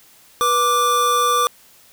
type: tone pair together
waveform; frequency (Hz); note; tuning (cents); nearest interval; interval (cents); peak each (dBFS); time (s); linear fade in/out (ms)
square; 487.4 / 1174.7; B4 / D6; -23 / 0; octave + minor third; 1523; -23 / -16; 0.41-1.47; 0
effects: white hiss -50 dBFS RMS until 1.92 s